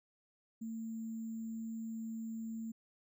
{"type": "tone with sample-and-hold", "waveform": "sine", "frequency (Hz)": 224.5, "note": "A3", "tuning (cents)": 35, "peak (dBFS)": -39, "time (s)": [0.61, 2.72], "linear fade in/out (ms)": 10, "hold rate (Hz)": 7350, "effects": []}